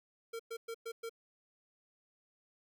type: tone bursts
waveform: square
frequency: 457.8 Hz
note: A#4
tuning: 31 cents flat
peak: -40 dBFS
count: 5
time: 0.33-1.095 s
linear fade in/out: 10 ms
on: 65 ms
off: 110 ms
effects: none